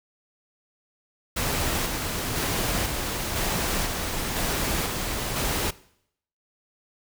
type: noise with tremolo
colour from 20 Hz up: pink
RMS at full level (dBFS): -26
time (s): 1.36-5.71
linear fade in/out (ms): 10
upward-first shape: square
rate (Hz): 1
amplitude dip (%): 30
effects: noise-tail reverb RT60 0.7 s tail -20 dB re dry